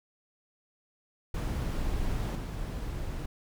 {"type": "noise with level steps", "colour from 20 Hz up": "brown", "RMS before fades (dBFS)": [-31, -35], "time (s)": [1.34, 3.26], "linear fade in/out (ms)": 5, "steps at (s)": 2.35, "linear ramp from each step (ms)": 5, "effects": []}